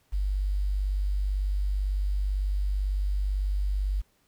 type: tone with quantisation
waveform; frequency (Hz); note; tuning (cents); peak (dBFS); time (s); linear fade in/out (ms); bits
sine; 49; G1; 0; -24; 0.12-4.02; 20; 9
effects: pink hiss -68 dBFS RMS until 4.27 s